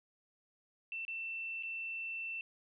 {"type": "tone with dropouts", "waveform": "sine", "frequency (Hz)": 2680, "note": "E7", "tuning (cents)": 28, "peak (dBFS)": -38, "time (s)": [0.92, 2.41], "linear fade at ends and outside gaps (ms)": 1, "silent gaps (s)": [[1.051, 1.08], [1.626, 1.633]], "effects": []}